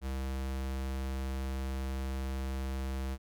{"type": "tone", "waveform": "square", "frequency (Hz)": 66.3, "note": "C2", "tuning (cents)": 23, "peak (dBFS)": -34, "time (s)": [0.01, 3.18], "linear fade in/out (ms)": 50, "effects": []}